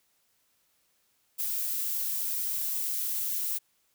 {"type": "noise", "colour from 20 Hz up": "violet", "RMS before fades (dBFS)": -31, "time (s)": [1.38, 3.59], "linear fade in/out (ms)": 20, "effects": ["white hiss -71 dBFS RMS until 3.94 s"]}